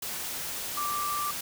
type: tone in noise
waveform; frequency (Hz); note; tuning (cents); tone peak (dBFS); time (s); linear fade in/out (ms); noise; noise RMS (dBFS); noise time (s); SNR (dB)
sine; 1174.7; D6; 0; -29; 0.77-1.31; 5; white; -35; 0.02-1.41; +3
effects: none